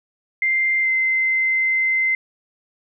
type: tone with pitch glide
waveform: sine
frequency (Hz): 2093 to 2070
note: C7 to C7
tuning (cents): 0 to -19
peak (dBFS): -16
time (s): 0.42-2.15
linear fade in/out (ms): 2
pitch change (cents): -19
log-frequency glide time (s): 0.81-0.89
effects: none